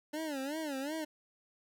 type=tone with vibrato; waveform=25% pulse; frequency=291.5 Hz; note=D4; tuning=13 cents flat; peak=-32 dBFS; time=0.13-1.05 s; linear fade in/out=10 ms; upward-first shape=sine; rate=2.7 Hz; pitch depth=170 cents each way; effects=none